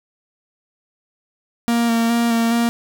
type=tone with vibrato; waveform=45% pulse; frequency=232.3 Hz; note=A#3; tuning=6 cents flat; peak=-15 dBFS; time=1.68-2.69 s; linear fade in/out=0 ms; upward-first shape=square; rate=2.4 Hz; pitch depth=16 cents each way; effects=none